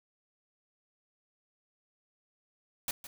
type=noise with echo; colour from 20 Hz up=white; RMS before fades=-33 dBFS; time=2.88-2.91 s; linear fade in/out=2 ms; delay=160 ms; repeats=1; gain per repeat=-13 dB; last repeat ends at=3.07 s; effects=none